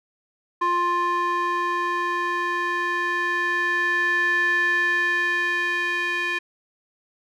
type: tone with band-pass filter sweep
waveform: square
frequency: 350.4 Hz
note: F4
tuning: 6 cents sharp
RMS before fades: -23 dBFS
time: 0.61-6.39 s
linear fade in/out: 10 ms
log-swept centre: 1200 to 2100 Hz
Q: 5.4
effects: none